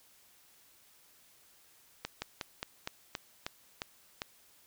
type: slowing click train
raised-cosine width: 0.2 ms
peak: -18 dBFS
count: 9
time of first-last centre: 2.05-4.219 s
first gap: 170 ms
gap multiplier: 1.13
effects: white hiss -63 dBFS RMS until 4.66 s